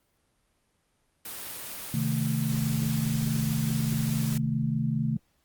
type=noise; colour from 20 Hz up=white; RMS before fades=-38 dBFS; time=1.25-4.38 s; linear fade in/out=5 ms
type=chord; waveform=sine; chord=A diminished; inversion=first; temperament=equal with one note detuned; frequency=130.81 / 155.56 / 221.4 Hz; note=C3 / Eb3 / A3; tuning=0 / 0 / +11 cents; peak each=-29 dBFS; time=1.94-5.17 s; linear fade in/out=2 ms
effects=pink hiss -71 dBFS RMS until 5.44 s + Opus 32 kbps